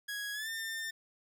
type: tone with pitch glide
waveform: sawtooth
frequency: 1661.2 to 1801.1 Hz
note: G#6 to A6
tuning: 0 to +40 cents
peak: -33 dBFS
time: 0.08-0.91 s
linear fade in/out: 10 ms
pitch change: +140 cents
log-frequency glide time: 0.33-0.49 s
effects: none